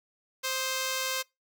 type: tone pair together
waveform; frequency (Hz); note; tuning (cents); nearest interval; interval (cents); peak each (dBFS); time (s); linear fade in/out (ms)
5% pulse; 524 / 1257.5; C5 / D#6; +2 / +18; octave + minor third; 1516; -18 / -26; 0.43-1.23; 20
effects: noise-tail reverb RT60 0.2 s tail -23 dB re dry